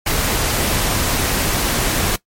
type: noise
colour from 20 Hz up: pink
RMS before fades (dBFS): -18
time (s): 0.06-2.16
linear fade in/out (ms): 5
effects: noise-tail reverb RT60 0.1 s tail -19 dB re dry + MP3 64 kbps